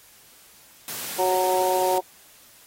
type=high-pass noise; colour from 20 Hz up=white; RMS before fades=-33 dBFS; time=0.88-1.98 s; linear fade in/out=0 ms; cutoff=100 Hz; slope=24 dB/octave
type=harmonic tone; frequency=184.7 Hz; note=F#3; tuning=3 cents flat; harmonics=2 / 3 / 4 / 5; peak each=-25 / -25 / -25 / -25 dBFS; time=1.18-2.01 s; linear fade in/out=20 ms
effects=white hiss -52 dBFS RMS until 2.66 s + AAC 48 kbps